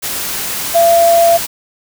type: tone in noise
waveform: sine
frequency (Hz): 678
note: E5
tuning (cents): +49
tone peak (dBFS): -6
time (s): 0.74-1.38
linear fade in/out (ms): 20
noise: white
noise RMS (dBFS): -20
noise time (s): 0.02-1.47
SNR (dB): +11
effects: none